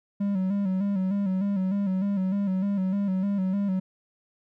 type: tone with vibrato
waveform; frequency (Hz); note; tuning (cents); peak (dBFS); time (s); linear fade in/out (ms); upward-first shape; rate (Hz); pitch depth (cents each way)
triangle; 194.1; G3; -17; -21; 0.2-3.8; 10; square; 3.3; 61
effects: none